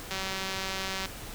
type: click train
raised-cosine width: 0.2 ms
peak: -16 dBFS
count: 182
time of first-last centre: 0.11-1.058 s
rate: 191 Hz
effects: pink hiss -42 dBFS RMS until 1.34 s